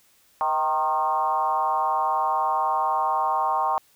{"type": "tone with frequency modulation", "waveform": "sine", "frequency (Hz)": 928, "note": "A#5", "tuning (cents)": -8, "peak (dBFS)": -20, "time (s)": [0.41, 3.78], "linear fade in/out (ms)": 0, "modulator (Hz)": 148, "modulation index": 1.5, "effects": ["white hiss -60 dBFS RMS until 3.95 s"]}